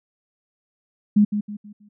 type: tone with echo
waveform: sine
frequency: 207.7 Hz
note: G#3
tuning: in tune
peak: -11 dBFS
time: 1.16-1.25 s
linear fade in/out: 10 ms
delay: 160 ms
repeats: 4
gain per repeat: -9 dB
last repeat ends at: 1.89 s
effects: none